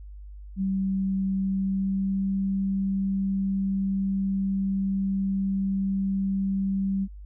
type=tone with pitch glide; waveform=sine; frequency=192.2 to 194.21 Hz; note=G3 to G3; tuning=-34 to -16 cents; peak=-23 dBFS; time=0.56-7.08 s; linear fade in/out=50 ms; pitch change=+18 cents; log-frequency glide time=1.33-2.33 s; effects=added 50 Hz sine -39 dBFS peak until 7.25 s